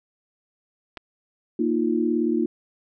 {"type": "clicks", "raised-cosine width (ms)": 0.3, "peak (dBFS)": [-19, -24], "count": 2, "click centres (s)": [0.972, 0.975]}
{"type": "chord", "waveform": "sine", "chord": "Bb suspended fourth", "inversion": "none", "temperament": "equal", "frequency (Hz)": [233.1, 311.1, 349.2], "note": ["Bb3", "Eb4", "F4"], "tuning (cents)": [0, 0, 0], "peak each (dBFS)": -24, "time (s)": [1.59, 2.46], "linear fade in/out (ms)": 5}
{"effects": []}